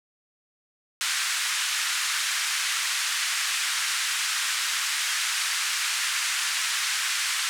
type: band-pass noise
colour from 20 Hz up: pink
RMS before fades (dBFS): -27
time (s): 1.01-7.49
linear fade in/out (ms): 0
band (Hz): 1400 to 9800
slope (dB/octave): 24
effects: none